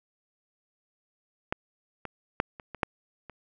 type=clicks; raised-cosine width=0.5 ms; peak=-12 / -21 / -8 / -27 / -24 / -9 / -28 dBFS; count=7; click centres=1.525 / 2.053 / 2.401 / 2.598 / 2.747 / 2.832 / 3.297 s; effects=none